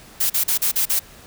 blue noise bursts, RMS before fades -19 dBFS, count 6, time 0.2-0.995 s, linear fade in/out 10 ms, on 100 ms, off 39 ms, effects pink hiss -45 dBFS RMS until 1.26 s

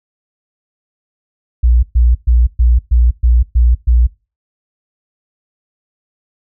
sine tone bursts, 59.7 Hz, A#1, 42 cents sharp, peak -6 dBFS, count 8, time 1.63-4.07 s, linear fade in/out 10 ms, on 200 ms, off 120 ms, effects noise-tail reverb RT60 0.3 s tail -22 dB re dry

